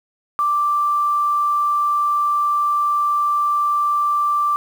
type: tone with quantisation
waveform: sine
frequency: 1174.7 Hz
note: D6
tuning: in tune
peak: -15 dBFS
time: 0.39-4.56 s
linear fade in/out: 0 ms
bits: 7
effects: none